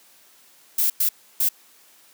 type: noise bursts at uneven times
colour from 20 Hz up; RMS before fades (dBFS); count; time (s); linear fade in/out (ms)
violet; -20; 3; 0.78-0.9 / 1-1.09 / 1.4-1.49; 5
effects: white hiss -54 dBFS RMS until 2.13 s + high-pass 200 Hz 12 dB/octave